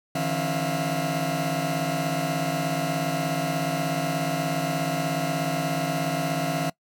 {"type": "tone cluster", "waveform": "40% pulse", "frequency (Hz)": [150.8, 167.5, 271.7, 658, 706], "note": ["D3", "E3", "C#4", "E5", "F5"], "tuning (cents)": [46, 28, -35, -3, 19], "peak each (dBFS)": -30, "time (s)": [0.15, 6.7], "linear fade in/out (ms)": 5, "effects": ["noise-tail reverb RT60 0.1 s tail -22 dB re dry"]}